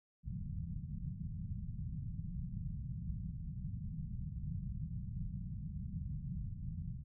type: low-pass noise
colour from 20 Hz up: white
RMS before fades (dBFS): -42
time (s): 0.23-7.04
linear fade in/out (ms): 50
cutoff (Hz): 180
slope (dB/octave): 48
effects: none